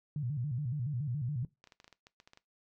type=tone with vibrato; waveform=sine; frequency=134 Hz; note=C3; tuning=42 cents sharp; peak=-32 dBFS; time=0.16-1.45 s; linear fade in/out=2 ms; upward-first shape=square; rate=7.1 Hz; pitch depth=180 cents each way
type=clicks; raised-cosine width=0.2 ms; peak=-37 dBFS; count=12; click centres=1.641 / 1.673 / 1.722 / 1.801 / 1.844 / 1.879 / 1.927 / 2.069 / 2.201 / 2.275 / 2.334 / 2.374 s
effects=noise-tail reverb RT60 0.2 s tail -19 dB re dry